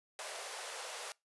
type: high-pass noise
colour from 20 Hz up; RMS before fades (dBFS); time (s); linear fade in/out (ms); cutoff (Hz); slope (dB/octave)
pink; -44; 0.19-1.12; 0; 450; 48
effects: noise-tail reverb RT60 0.2 s tail -23 dB re dry + resampled to 24000 Hz